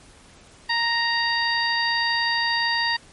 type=harmonic tone; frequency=932.3 Hz; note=A#5; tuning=in tune; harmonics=1 / 2 / 3 / 4 / 5; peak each=-26 / -23 / -32 / -31 / -26 dBFS; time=0.69-2.97 s; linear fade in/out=10 ms; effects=pink hiss -50 dBFS RMS until 3.12 s + MP3 48 kbps